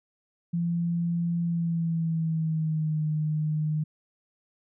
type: tone with pitch glide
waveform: sine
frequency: 170.5 to 153.66 Hz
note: F3 to D#3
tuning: -41 to -21 cents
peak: -24 dBFS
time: 0.53-3.84 s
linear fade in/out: 10 ms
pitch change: -180 cents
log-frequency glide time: 1.42-3.04 s
effects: none